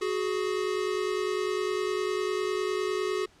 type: tone pair together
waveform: square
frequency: 370 / 419.9 Hz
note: F#4 / G#4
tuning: 0 / +19 cents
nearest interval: major second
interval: 219 cents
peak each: -30 / -31 dBFS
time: 0.01-3.26 s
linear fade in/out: 10 ms
effects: pink hiss -59 dBFS RMS until 3.4 s + low-pass 7000 Hz 12 dB/octave